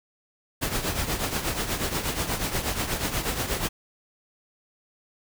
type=noise with tremolo; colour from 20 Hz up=pink; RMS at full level=-25 dBFS; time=0.61-3.69 s; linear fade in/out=20 ms; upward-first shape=triangle; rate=8.3 Hz; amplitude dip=70%; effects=none